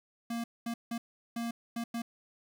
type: tone bursts at uneven times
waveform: square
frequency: 233.1 Hz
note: A#3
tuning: in tune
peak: -34 dBFS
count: 6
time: 0.3-0.44 / 0.66-0.74 / 0.91-0.98 / 1.36-1.51 / 1.76-1.84 / 1.94-2.02 s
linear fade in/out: 5 ms
effects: 10-bit